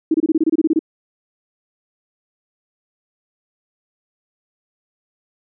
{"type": "tone bursts", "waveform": "sine", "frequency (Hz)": 318.8, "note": "D#4", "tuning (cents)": 42, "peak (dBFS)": -11, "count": 12, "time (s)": [0.11, 0.792], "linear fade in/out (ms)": 5, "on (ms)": 33, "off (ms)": 26, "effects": []}